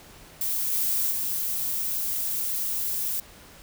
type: noise with level steps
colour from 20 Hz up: violet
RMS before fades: -27 / -25 / -28 dBFS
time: 0.41-3.2 s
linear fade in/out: 2 ms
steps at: 0.72 / 1.11 s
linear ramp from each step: 5 ms
effects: pink hiss -49 dBFS RMS until 3.62 s